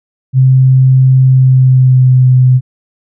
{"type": "tone with pitch glide", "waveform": "sine", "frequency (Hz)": [130.81, 127.82], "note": ["C3", "C3"], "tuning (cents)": [0, -40], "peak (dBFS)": -3, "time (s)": [0.33, 2.61], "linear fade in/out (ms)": 50, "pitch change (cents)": -40, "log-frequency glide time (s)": [1.25, 2.29], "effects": []}